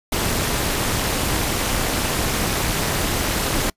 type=noise with amplitude modulation; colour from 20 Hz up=pink; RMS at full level=-18 dBFS; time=0.12-3.7 s; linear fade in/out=5 ms; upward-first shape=sine; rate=255 Hz; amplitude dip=75%; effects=noise-tail reverb RT60 0.1 s tail -26 dB re dry + resampled to 32000 Hz